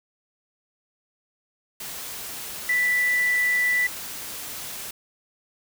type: tone in noise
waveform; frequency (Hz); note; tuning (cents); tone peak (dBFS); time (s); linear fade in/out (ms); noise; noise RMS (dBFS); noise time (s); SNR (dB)
sine; 1975.5; B6; 0; -19; 2.69-3.87; 5; white; -35; 1.8-4.91; +13
effects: none